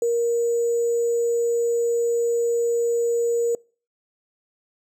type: tone with sample-and-hold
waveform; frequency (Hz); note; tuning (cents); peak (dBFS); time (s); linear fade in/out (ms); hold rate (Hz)
sine; 469.2; A#4; +11; -18; 0.02-3.55; 2; 7350
effects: noise-tail reverb RT60 0.4 s tail -26 dB re dry + low-pass 12000 Hz 12 dB/octave